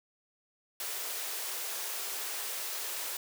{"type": "high-pass noise", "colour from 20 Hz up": "white", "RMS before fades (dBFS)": -37, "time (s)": [0.8, 3.17], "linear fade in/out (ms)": 2, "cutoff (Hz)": 350, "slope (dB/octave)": 48, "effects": []}